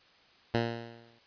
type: tone with exponential decay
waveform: 10% pulse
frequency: 116.54 Hz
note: A#2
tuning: in tune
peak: -16 dBFS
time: 0.54-1.19 s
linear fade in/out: 5 ms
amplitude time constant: 140 ms
effects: white hiss -61 dBFS RMS until 1.26 s + resampled to 11025 Hz